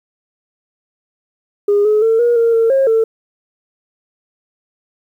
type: tone with pitch steps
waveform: sine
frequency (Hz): 408.7 / 425.6 / 449.7 / 476.7 / 462.2 / 454.9 / 539 / 448.2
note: G#4 / G#4 / A4 / A#4 / A#4 / A#4 / C#5 / A4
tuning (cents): -28 / +42 / +38 / +39 / -15 / -42 / -49 / +32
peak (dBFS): -8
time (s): 1.68-3.04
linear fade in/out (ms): 5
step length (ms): 170
effects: tanh soft clip ceiling -6 dBFS + 8-bit